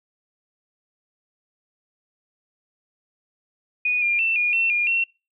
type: tone with pitch steps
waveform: sine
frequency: 2470 / 2401 / 2678 / 2435 / 2701 / 2418 / 2719 Hz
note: D#7 / D7 / E7 / D#7 / E7 / D7 / F7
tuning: -13 / +38 / +27 / -38 / +42 / +50 / -47 cents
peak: -18 dBFS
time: 3.85-5.04 s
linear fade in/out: 5 ms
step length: 170 ms
effects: noise-tail reverb RT60 0.3 s tail -24 dB re dry